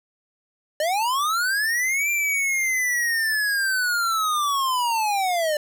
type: linear two-way sweep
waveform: square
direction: up then down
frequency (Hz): 587.3 to 2376 to 587.3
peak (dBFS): -21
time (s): 0.8-5.57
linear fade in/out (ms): 2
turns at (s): 2.1
effects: none